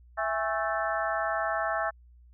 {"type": "harmonic tone with a mistuned harmonic", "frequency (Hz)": 220, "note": "A3", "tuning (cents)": 0, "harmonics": [3, 4, 5, 6, 7, 8], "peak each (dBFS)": [-31, -34, -35, -33, -37, -35], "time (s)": [0.17, 1.91], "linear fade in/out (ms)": 20, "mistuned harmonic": 4, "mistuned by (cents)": -120, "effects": ["added 60 Hz sine -52 dBFS peak until 2.33 s"]}